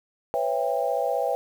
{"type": "chord", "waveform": "sine", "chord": "C# half-diminished seventh", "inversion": "third", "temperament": "just", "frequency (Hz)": [498.9, 554.4, 665.2, 798.3], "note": ["B4", "C#5", "E5", "G5"], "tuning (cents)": [17, 0, 16, 31], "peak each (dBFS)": -28, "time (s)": [0.34, 1.35], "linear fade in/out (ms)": 0, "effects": ["8-bit"]}